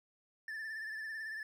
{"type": "tone with vibrato", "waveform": "triangle", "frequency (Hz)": 1760, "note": "A6", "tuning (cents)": 0, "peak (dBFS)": -38, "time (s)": [0.48, 1.43], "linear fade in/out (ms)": 2, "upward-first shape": "sine", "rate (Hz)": 18, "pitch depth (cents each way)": 48, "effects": []}